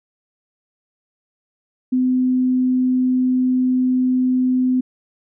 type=tone; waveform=sine; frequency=254.6 Hz; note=C4; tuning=47 cents flat; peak=-14 dBFS; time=1.92-4.81 s; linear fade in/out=10 ms; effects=none

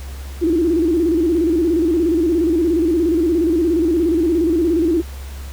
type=tone with vibrato; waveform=sine; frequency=332 Hz; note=E4; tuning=12 cents sharp; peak=-13 dBFS; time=0.41-5.02 s; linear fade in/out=20 ms; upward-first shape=square; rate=17 Hz; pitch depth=93 cents each way; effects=added 68 Hz sine -28 dBFS peak until 5.52 s + pink hiss -40 dBFS RMS until 5.52 s

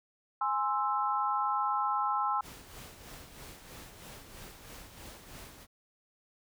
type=chord; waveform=sine; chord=Ab augmented; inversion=none; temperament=equal; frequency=830.6 / 1046.5 / 1318.5 Hz; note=Ab5 / C6 / E6; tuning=0 / 0 / 0 cents; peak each=-32 dBFS; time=0.41-2.41 s; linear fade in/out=5 ms
type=noise with tremolo; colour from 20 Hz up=pink; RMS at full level=-47 dBFS; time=2.41-5.67 s; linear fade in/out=50 ms; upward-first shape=sine; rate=3.1 Hz; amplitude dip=50%
effects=none

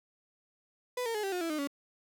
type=tone with pitch steps; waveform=35% pulse; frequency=496.7 / 458.1 / 422.5 / 389.7 / 359.4 / 331.5 / 305.8 / 282 Hz; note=B4 / A#4 / G#4 / G4 / F4 / E4 / D#4 / C#4; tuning=+10 / -30 / +30 / -10 / +50 / +10 / -30 / +30 cents; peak=-30 dBFS; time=0.97-1.674 s; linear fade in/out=5 ms; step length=88 ms; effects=none

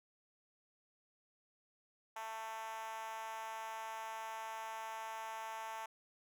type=tone with high-pass filter; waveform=5% pulse; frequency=222.1 Hz; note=A3; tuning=16 cents sharp; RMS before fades=-45 dBFS; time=2.16-5.86 s; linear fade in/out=5 ms; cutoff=820 Hz; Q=6.2; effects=none

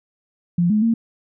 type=tone with pitch steps; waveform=sine; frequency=173.5 / 212.8 / 228.6 Hz; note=F3 / G#3 / A#3; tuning=-11 / +42 / -34 cents; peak=-14 dBFS; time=0.58-0.94 s; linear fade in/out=5 ms; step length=120 ms; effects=none

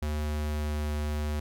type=tone with pitch glide; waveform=square; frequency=75.4 to 74.88 Hz; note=D2 to D2; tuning=+46 to +34 cents; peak=-29 dBFS; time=0.02-1.4 s; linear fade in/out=5 ms; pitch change=-12 cents; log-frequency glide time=0.22-0.66 s; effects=none

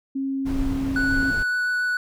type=tone; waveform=sine; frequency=270.4 Hz; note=C#4; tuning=43 cents flat; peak=-23 dBFS; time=0.15-1.31 s; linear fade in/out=10 ms
type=noise; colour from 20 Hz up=brown; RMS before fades=-28 dBFS; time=0.45-1.44 s; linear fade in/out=20 ms
type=tone with vibrato; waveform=triangle; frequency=1480 Hz; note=F#6; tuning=in tune; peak=-19 dBFS; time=0.96-1.97 s; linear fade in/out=2 ms; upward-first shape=triangle; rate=7.1 Hz; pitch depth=8 cents each way
effects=none

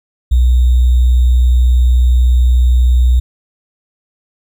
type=tone with sample-and-hold; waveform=sine; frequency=61.74 Hz; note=B1; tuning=in tune; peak=-6 dBFS; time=0.31-3.2 s; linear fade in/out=10 ms; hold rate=3675 Hz; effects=none

